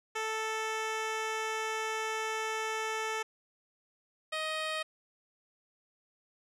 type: tone pair in turn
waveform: 10% pulse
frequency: 440 / 626.6 Hz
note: A4 / D#5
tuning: 0 / +12 cents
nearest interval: tritone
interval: 612 cents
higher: second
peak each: -24 dBFS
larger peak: neither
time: 0.15-3.23 / 4.32-4.83 s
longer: first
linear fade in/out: 10 ms
effects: low-pass 8000 Hz 12 dB/octave